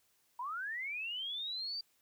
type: linear sweep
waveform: sine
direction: up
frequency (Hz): 932.3 to 4699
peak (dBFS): -37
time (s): 0.39-1.81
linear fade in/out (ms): 5
effects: white hiss -73 dBFS RMS until 2.01 s